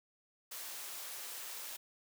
white high-pass noise, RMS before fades -45 dBFS, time 0.51-1.77 s, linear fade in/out 10 ms, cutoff 470 Hz, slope 12 dB/octave, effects none

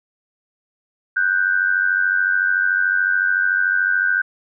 sine tone pair together, 1474.3 / 1568 Hz, F#6 / G6, -7 / 0 cents, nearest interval minor second, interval 107 cents, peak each -18 dBFS, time 1.16-4.22 s, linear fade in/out 10 ms, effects none

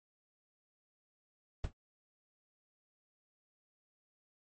brown noise with exponential decay, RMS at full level -31 dBFS, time 1.64-1.73 s, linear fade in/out 2 ms, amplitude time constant 19 ms, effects MP3 32 kbps

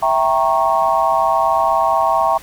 sine chord, E diminished seventh, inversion none, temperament equal with one note detuned, 659.3 / 784 / 932.3 / 1096.6 Hz, E5 / G5 / Bb5 / Db6, 0 / 0 / 0 / -19 cents, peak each -18 dBFS, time 0.02-2.38 s, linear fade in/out 10 ms, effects pink hiss -39 dBFS RMS until 2.42 s

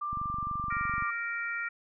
sine tone, 1185 Hz, D6, 15 cents sharp, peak -31 dBFS, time 0.01-1.11 s, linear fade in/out 10 ms
click train, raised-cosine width 5 ms, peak -29 dBFS, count 22, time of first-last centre 0.13-1.024 s, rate 23.5 Hz
harmonic tone, 466.2 Hz, A#4, in tune, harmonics 3 / 4 / 5, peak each -34 / -36 / -38 dBFS, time 0.7-1.69 s, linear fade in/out 10 ms
effects none

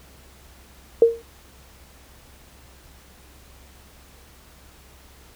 sine tone with exponential decay, 462 Hz, A#4, 16 cents flat, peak -6 dBFS, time 1.02-1.22 s, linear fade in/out 2 ms, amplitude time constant 43 ms, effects added 66 Hz sine -51 dBFS peak until 5.35 s + pink hiss -51 dBFS RMS until 5.35 s

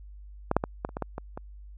clicks, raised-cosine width 1 ms, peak -10 / -6 / -13 / -14 / -28 / -18 / -15 / -20 / -22 dBFS, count 9, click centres 0.514 / 0.566 / 0.639 / 0.849 / 0.891 / 0.969 / 1.023 / 1.181 / 1.375 s, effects added 50 Hz sine -43 dBFS peak until 1.77 s

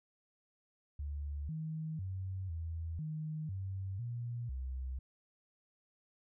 sine tone with pitch steps, 72.5 / 158 / 94.4 / 82.2 / 155.3 / 95.9 / 119.3 / 64.8 Hz, D2 / D#3 / F#2 / E2 / D#3 / G2 / A#2 / C2, -22 / +27 / +35 / -4 / -3 / -37 / +41 / -16 cents, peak -37 dBFS, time 0.99-4.99 s, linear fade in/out 5 ms, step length 500 ms, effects none

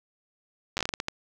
slowing click train, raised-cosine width 0.2 ms, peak -11 dBFS, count 10, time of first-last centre 0.77-1.084 s, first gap 9 ms, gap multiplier 1.32, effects none

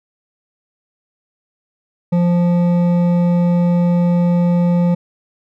sine tone with hard clipping, 174.61 Hz, F3, in tune, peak -13 dBFS, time 2.12-4.95 s, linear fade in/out 10 ms, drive 9 dB, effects none

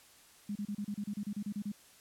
sine tone bursts, 205.4 Hz, G#3, 19 cents flat, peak -34 dBFS, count 13, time 0.49-1.719 s, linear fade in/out 5 ms, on 65 ms, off 32 ms, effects white hiss -60 dBFS RMS until 2 s + low-pass 12000 Hz 12 dB/octave

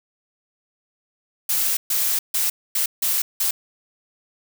blue noise bursts at uneven times, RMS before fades -21 dBFS, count 6, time 1.49-1.77 / 1.9-2.19 / 2.34-2.5 / 2.75-2.86 / 3.02-3.22 / 3.4-3.51 s, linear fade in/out 5 ms, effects none

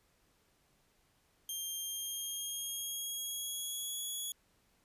10% pulse tone with pitch glide, 3192 to 3362 Hz, G7 to G#7, +31 to +20 cents, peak -30 dBFS, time 1.49-4.32 s, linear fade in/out 2 ms, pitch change +89 cents, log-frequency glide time 1.81-3.99 s, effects pink hiss -72 dBFS RMS until 4.84 s + resampled to 32000 Hz

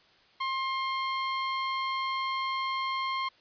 sawtooth tone, 1062 Hz, C6, 25 cents sharp, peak -25 dBFS, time 0.4-3.29 s, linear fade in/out 10 ms, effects white hiss -61 dBFS RMS until 3.4 s + resampled to 11025 Hz

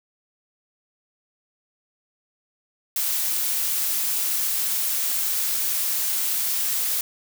blue noise, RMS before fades -24 dBFS, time 2.96-7.01 s, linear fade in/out 2 ms, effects none

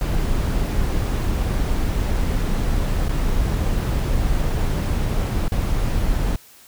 brown noise with dropouts, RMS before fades -20 dBFS, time 0.01-6.36 s, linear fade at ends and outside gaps 2 ms, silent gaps 3.083-3.092 / 5.482-5.52 s, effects white hiss -48 dBFS RMS until 6.67 s

